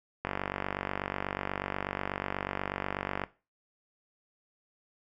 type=click train; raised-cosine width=0.5 ms; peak=-16 dBFS; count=145; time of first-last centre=0.25-3.238 s; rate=48.2 Hz; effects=noise-tail reverb RT60 0.3 s tail -17 dB re dry